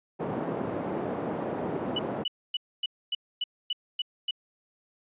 pink band-pass noise, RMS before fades -32 dBFS, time 0.19-2.24 s, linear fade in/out 20 ms, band 190 to 710 Hz, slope 12 dB/octave
sine tone bursts, 2960 Hz, F#7, in tune, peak -26 dBFS, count 9, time 1.96-4.31 s, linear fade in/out 5 ms, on 30 ms, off 260 ms
effects high-pass 100 Hz 12 dB/octave + resampled to 8000 Hz

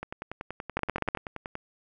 two click trains, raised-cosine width 0.5 ms, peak -20 / -11 dBFS, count 17 / 7, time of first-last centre 0.03-1.554 / 0.77-1.15 s, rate 10.5 / 15.8 Hz, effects none

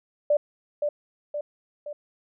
sine tone with echo, 589 Hz, D5, 5 cents sharp, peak -17 dBFS, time 0.3-0.37 s, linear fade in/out 5 ms, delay 520 ms, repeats 3, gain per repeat -5 dB, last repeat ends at 1.93 s, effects none

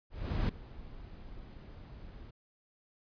brown noise with ADSR envelope, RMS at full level -28 dBFS, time 0.1-2.31 s, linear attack 390 ms, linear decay 4 ms, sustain -20 dB, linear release 12 ms, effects resampled to 11025 Hz

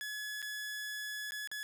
sawtooth tone with dropouts, 1700 Hz, G#6, 40 cents sharp, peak -35 dBFS, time 0.01-1.63 s, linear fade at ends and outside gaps 0 ms, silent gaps 0.419-0.426 / 1.308-1.32 / 1.474-1.515 s, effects none

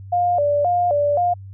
sine tone with vibrato, 641 Hz, E5, 49 cents flat, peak -15 dBFS, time 0.12-1.34 s, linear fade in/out 10 ms, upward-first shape square, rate 1.9 Hz, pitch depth 170 cents each way, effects added 97 Hz sine -34 dBFS peak until 1.53 s

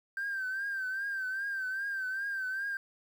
triangle tone with vibrato, 1568 Hz, G6, in tune, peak -29 dBFS, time 0.17-2.77 s, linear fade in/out 2 ms, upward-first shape triangle, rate 2.5 Hz, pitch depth 76 cents each way, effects tanh soft clip ceiling -29 dBFS + 10-bit

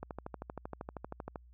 click train, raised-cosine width 1 ms, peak -26 dBFS, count 18, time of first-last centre 0.03-1.358 s, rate 12.8 Hz, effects added 60 Hz sine -55 dBFS peak until 1.53 s

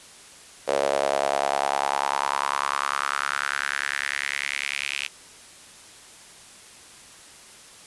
sawtooth tone with high-pass filter sweep, 70 Hz, C#2, 18 cents sharp, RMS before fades -26 dBFS, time 0.67-5.08 s, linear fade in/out 20 ms, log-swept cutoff 530 to 2600 Hz, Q 4.1, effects white hiss -47 dBFS RMS until 7.86 s + resampled to 24000 Hz

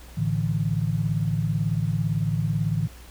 sine chord, A suspended fourth, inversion none, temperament equal, 110 / 146.83 / 164.81 Hz, A2 / D3 / E3, 0 / 0 / 0 cents, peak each -26 dBFS, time 0.17-2.88 s, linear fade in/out 10 ms, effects added 60 Hz sine -43 dBFS peak until 3.1 s + pink hiss -49 dBFS RMS until 3.1 s

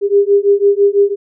sine beating tone pair, 399.7 / 405.7 Hz, G4 / G#4, +34 / -41 cents, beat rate 6 Hz, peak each -11 dBFS, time 0.01-1.16 s, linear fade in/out 50 ms, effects none

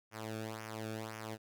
sawtooth tone with flanger, 110 Hz, A2, in tune, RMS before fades -43 dBFS, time 0.11-1.38 s, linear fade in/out 50 ms, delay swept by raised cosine 0.24 to 1.02 ms, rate 1.9 Hz, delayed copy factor -0.75, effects none

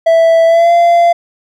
triangle tone with pitch glide, 659.3 to 686.9 Hz, E5 to F5, 0 to -29 cents, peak -3 dBFS, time 0.06-1.13 s, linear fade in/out 10 ms, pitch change +71 cents, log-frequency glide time 0.46-0.72 s, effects none

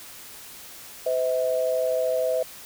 sine tone pair together, 511 / 643.8 Hz, C5 / E5, -41 / -41 cents, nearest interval major third, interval 400 cents, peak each -24 dBFS, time 1.06-2.43 s, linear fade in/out 5 ms, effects white hiss -43 dBFS RMS until 2.65 s

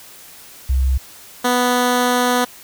sine / 10% pulse tone pair in turn, 65.41 / 247 Hz, C2 / B3, 0 / 0 cents, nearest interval octave + major seventh, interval 2300 cents, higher second, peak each -13 / -6 dBFS, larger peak second, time 0.69-0.98 / 1.44-2.45 s, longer second, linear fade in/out 10 ms, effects white hiss -41 dBFS RMS until 2.63 s

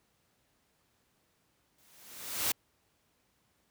white noise with exponential growth, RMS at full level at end -28 dBFS, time 1.78-2.52 s, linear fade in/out 5 ms, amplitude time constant 160 ms, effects pink hiss -73 dBFS RMS until 3.7 s + high-pass 60 Hz 12 dB/octave

